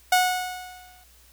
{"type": "tone with exponential decay", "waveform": "sawtooth", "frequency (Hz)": 732, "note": "F#5", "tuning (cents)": -19, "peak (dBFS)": -11, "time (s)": [0.12, 1.04], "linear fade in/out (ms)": 5, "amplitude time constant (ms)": 200, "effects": ["added 60 Hz sine -56 dBFS peak until 1.32 s", "white hiss -56 dBFS RMS until 1.32 s"]}